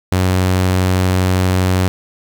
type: tone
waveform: sawtooth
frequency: 92.5 Hz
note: F#2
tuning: in tune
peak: -8 dBFS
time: 0.12-1.88 s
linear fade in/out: 0 ms
effects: 7-bit